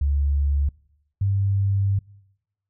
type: tone pair in turn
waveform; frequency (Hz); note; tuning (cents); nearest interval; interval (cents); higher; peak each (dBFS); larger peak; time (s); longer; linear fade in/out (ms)
sine; 70.9 / 98.71; C#2 / G2; +40 / +13; tritone; 573; second; -18; neither; 0.01-0.69 / 1.21-1.99; second; 5
effects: noise-tail reverb RT60 0.9 s tail -24 dB re dry